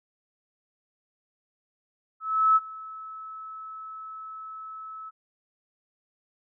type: tone with ADSR envelope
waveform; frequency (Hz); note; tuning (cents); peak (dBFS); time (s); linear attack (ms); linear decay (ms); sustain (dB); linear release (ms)
sine; 1300; E6; -24; -15; 2.2-5.11; 360; 34; -22; 28
effects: none